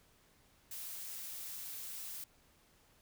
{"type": "noise", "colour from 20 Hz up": "blue", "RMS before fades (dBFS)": -45, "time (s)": [0.71, 2.24], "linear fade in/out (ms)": 2, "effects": ["pink hiss -68 dBFS RMS until 3.01 s"]}